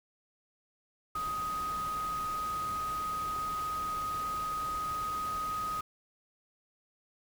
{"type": "tone in noise", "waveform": "sine", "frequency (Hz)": 1252, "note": "D#6", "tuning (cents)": 10, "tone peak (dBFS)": -32, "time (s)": [1.15, 5.81], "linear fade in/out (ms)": 5, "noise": "pink", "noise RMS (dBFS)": -45, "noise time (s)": [1.15, 5.81], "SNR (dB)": 10, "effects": []}